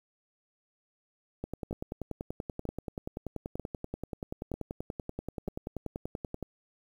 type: two click trains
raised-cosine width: 2 ms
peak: -22 / -22 dBFS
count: 6 / 52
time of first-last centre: 1.71-6.427 / 1.44-6.344 s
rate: 1.06 / 10.4 Hz
effects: 9-bit